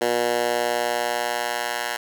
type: tone with high-pass filter sweep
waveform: 10% pulse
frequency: 120 Hz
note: B2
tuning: 49 cents flat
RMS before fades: -24 dBFS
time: 0.01-1.97 s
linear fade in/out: 5 ms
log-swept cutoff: 420 to 1100 Hz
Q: 1.3
effects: none